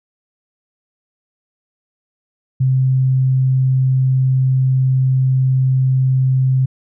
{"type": "tone", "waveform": "sine", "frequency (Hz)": 130.81, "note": "C3", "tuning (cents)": 0, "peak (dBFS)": -11, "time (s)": [2.6, 6.66], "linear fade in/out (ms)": 10, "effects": []}